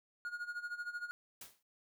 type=tone with tremolo; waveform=triangle; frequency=1434 Hz; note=F6; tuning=45 cents sharp; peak=-35 dBFS; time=0.25-1.11 s; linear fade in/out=0 ms; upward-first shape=sine; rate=13 Hz; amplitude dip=80%
type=noise with exponential decay; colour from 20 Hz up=white; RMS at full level=-46 dBFS; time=1.41-1.63 s; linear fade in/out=5 ms; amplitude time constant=47 ms
effects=none